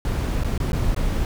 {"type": "noise with dropouts", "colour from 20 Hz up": "brown", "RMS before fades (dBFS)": -22, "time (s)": [0.05, 1.25], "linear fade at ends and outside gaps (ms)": 1, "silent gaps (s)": [[0.436, 0.445], [0.578, 0.601], [0.72, 0.731], [0.947, 0.963]], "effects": []}